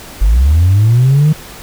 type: linear sweep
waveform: sine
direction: up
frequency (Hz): 45.08 to 157.4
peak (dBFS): -4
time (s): 0.21-1.33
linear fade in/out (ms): 10
effects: tanh soft clip ceiling -3 dBFS + pink hiss -32 dBFS RMS until 1.62 s